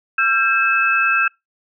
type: tone cluster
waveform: sine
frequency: 1355 / 1591 / 2600 Hz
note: E6 / G6 / E7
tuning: +47 / +25 / -24 cents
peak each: -18 dBFS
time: 0.18-1.28 s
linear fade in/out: 5 ms
effects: noise-tail reverb RT60 0.2 s tail -26 dB re dry